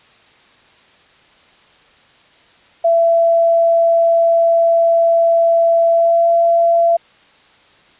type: tone with pitch glide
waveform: sine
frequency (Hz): 670 to 676.6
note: E5 to E5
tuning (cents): +28 to +45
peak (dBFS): -9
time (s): 2.84-6.97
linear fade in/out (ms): 10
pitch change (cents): +17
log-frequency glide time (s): 5.92-6.27
effects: white hiss -49 dBFS RMS until 7.99 s + resampled to 8000 Hz